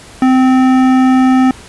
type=tone with hard clipping; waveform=sine; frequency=259 Hz; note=C4; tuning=17 cents flat; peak=-8 dBFS; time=0.22-1.51 s; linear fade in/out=2 ms; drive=14 dB; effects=pink hiss -36 dBFS RMS until 1.68 s + resampled to 24000 Hz